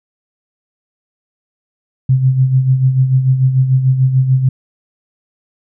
sine tone with tremolo, 130.81 Hz, C3, in tune, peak -6 dBFS, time 2.09-4.49 s, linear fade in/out 5 ms, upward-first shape sine, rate 6.8 Hz, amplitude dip 60%, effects none

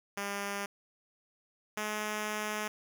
5% pulse tone pair in turn, 200.9 / 212.3 Hz, G3 / G#3, +43 / +38 cents, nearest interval minor second, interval 95 cents, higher second, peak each -23 / -22 dBFS, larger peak second, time 0.17-0.66 / 1.77-2.68 s, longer second, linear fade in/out 5 ms, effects none

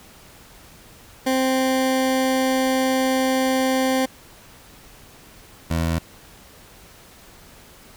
20% pulse tone pair in turn, 261.6 / 82.4 Hz, C4 / E2, 0 / 0 cents, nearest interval octave + minor sixth, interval 2000 cents, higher first, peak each -13 / -15 dBFS, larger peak first, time 1.26-4.06 / 5.7-5.99 s, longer first, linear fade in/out 10 ms, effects pink hiss -47 dBFS RMS until 7.96 s

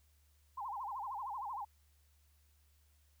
sine tone with vibrato, 927 Hz, A#5, 10 cents flat, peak -39 dBFS, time 0.57-1.65 s, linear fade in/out 10 ms, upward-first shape sine, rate 13 Hz, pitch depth 260 cents each way, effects added 73 Hz sine -67 dBFS peak until 3.2 s + white hiss -75 dBFS RMS until 3.2 s

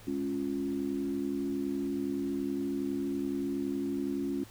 sine chord, Db major, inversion second, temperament equal, 207.7 / 277.2 / 349.2 Hz, Ab3 / Db4 / F4, 0 / 0 / 0 cents, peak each -38 / -32 / -36 dBFS, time 0.07-4.44 s, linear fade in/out 5 ms, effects added 107 Hz sine -53 dBFS peak until 4.5 s + pink hiss -54 dBFS RMS until 4.5 s

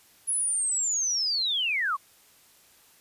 sine linear sweep, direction down, 10548 to 1036 Hz, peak -24 dBFS, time 0.27-1.97 s, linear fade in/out 20 ms, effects white hiss -58 dBFS RMS until 3 s + resampled to 32000 Hz

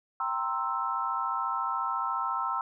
sine chord, C dominant seventh, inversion second, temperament equal, 784 / 932.3 / 1046.5 / 1318.5 Hz, G5 / Bb5 / C6 / E6, 0 / 0 / 0 / 0 cents, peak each -37 / -34 / -33 / -31 dBFS, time 0.2-2.61 s, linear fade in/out 2 ms, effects none

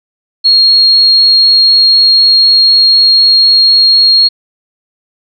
sine tone, 4276 Hz, C8, 37 cents sharp, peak -3 dBFS, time 0.44-4.29 s, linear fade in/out 20 ms, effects none

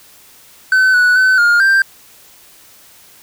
triangle tone with pitch steps, 1521 / 1476 / 1518 / 1417 / 1577 Hz, F#6 / F#6 / F#6 / F6 / G6, +47 / -5 / +44 / +25 / +10 cents, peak -6 dBFS, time 0.72-1.82 s, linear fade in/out 2 ms, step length 220 ms, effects white hiss -44 dBFS RMS until 3.22 s

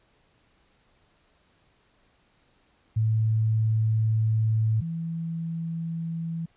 sine tone pair in turn, 110.3 / 165.26 Hz, A2 / E3, +5 / +5 cents, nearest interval perfect fifth, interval 700 cents, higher second, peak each -20 / -28 dBFS, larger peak first, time 2.96-4.81 / 4.81-6.46 s, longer first, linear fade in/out 10 ms, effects pink hiss -65 dBFS RMS until 6.56 s + resampled to 8000 Hz

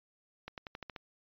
accelerating click train, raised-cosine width 0.3 ms, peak -26 dBFS, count 7, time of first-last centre 0.48-0.962 s, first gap 98 ms, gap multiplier 0.92, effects resampled to 11025 Hz

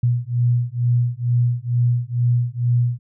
sine beating tone pair, 120 / 122.2 Hz, B2 / B2, -49 / -18 cents, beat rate 2.2 Hz, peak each -19 dBFS, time 0.03-2.99 s, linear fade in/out 5 ms, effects none

